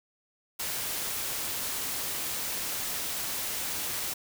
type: noise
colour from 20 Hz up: white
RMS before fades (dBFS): -33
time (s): 0.59-4.14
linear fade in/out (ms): 10
effects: none